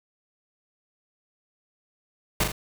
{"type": "noise with echo", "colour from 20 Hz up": "pink", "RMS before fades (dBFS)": -22, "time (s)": [2.4, 2.44], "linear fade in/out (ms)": 5, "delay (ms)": 40, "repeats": 2, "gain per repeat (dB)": -5, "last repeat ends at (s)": 2.52, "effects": []}